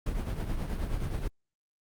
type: noise with tremolo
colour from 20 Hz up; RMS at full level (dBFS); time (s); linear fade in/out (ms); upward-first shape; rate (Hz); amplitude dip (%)
brown; -29; 0.06-1.28; 5; triangle; 9.4; 60
effects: Opus 48 kbps